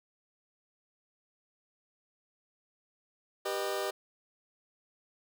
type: chord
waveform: sawtooth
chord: G augmented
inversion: none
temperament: just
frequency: 392 / 490 / 612.5 Hz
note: G4 / B4 / D#5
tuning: 0 / -14 / -27 cents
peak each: -31 / -34 / -32 dBFS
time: 3.45-3.91 s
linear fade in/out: 10 ms
effects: none